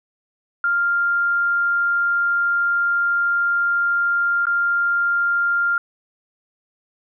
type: tone with dropouts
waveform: sine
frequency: 1396.9 Hz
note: F6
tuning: in tune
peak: -16 dBFS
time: 0.64-5.78 s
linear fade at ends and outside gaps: 2 ms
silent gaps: 4.455-4.468 s
effects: none